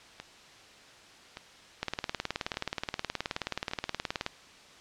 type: two click trains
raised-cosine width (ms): 0.2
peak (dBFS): -22 / -13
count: 4 / 47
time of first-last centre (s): 0.2-3.713 / 1.83-4.264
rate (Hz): 0.854 / 18.9
effects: white hiss -53 dBFS RMS until 4.8 s + low-pass 5000 Hz 12 dB/octave